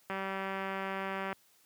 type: click train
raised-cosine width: 0.5 ms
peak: -22 dBFS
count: 238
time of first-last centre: 0.1-1.328 s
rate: 193 Hz
effects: white hiss -66 dBFS RMS until 1.65 s + high-pass 80 Hz 12 dB/octave